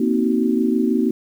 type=chord; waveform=sine; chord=C half-diminished seventh; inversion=third; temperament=just; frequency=235.5 / 261.6 / 314 / 376.7 Hz; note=Bb3 / C4 / Eb4 / Gb4; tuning=+18 / 0 / +16 / +31 cents; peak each=-19 / -21 / -22 / -23 dBFS; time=0-1.11 s; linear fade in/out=5 ms; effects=8-bit